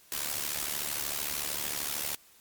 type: noise with amplitude modulation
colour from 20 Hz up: white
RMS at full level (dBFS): -30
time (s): 0.12-2.15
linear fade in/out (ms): 0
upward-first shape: sine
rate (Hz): 73.2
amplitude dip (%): 80
effects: white hiss -59 dBFS RMS until 2.4 s + MP3 96 kbps